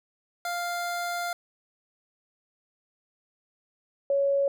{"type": "tone pair in turn", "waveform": ["25% pulse", "sine"], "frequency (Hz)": [698.5, 557.3], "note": ["F5", "C#5"], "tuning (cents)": [0, 9], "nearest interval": "major third", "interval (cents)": 391, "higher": "first", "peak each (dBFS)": [-25, -21], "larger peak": "second", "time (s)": [[0.45, 1.33], [4.1, 4.48]], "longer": "first", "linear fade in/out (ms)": 2, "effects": []}